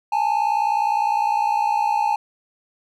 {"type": "tone pair together", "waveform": "triangle", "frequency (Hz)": [830.2, 890], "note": ["G#5", "A5"], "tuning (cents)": [-1, 20], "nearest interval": "minor second", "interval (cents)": 121, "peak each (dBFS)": [-18, -19], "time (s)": [0.12, 2.16], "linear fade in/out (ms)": 5, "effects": []}